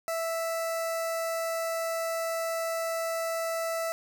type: tone with notch filter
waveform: sawtooth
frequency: 659.3 Hz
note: E5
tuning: in tune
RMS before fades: -31 dBFS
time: 0.08-3.92 s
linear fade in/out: 0 ms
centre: 3300 Hz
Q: 1.4
effects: none